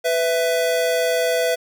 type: tone pair together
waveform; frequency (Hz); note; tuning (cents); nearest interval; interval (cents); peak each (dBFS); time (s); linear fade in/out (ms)
square; 498.9 / 660.5; B4 / E5; +17 / +3; perfect fourth; 486; -21; 0.04-1.56; 20
effects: none